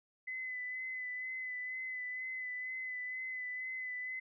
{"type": "tone with vibrato", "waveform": "sine", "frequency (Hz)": 2018, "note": "B6", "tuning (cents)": 37, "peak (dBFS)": -38, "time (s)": [0.27, 4.2], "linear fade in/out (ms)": 10, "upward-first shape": "sine", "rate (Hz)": 2.1, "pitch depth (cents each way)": 22, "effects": []}